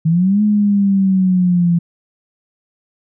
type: linear two-way sweep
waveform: sine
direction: up then down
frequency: 156.2 to 211.9 to 169.3 Hz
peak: -10 dBFS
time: 0.05-1.79 s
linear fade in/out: 10 ms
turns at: 0.42 s
effects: none